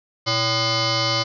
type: tone with frequency modulation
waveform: sine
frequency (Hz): 2126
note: C7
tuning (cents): +27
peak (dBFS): -18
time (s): 0.26-1.24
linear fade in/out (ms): 20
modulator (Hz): 449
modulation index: 6.9
effects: none